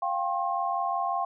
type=chord; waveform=sine; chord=F suspended second; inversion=none; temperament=equal with one note detuned; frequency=698.5 / 784 / 1071.6 Hz; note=F5 / G5 / C6; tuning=0 / 0 / +41 cents; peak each=-30 dBFS; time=0.02-1.25 s; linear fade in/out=5 ms; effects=none